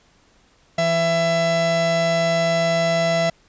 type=tone pair together; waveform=45% pulse; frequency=166.75 / 667 Hz; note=E3 / E5; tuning=+20 / +20 cents; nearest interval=2 octaves; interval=2400 cents; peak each=-24 / -18 dBFS; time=0.78-3.3 s; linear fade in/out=5 ms; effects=pink hiss -57 dBFS RMS until 3.48 s + resampled to 16000 Hz